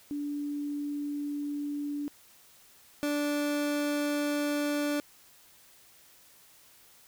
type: tone pair in turn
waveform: sine / 30% pulse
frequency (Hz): 290.2 / 292.2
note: D4 / D4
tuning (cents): -21 / -9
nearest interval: unison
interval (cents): 12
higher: second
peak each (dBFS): -31 / -25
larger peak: second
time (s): 0.11-2.08 / 3.03-5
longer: neither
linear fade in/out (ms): 0
effects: white hiss -58 dBFS RMS until 7.07 s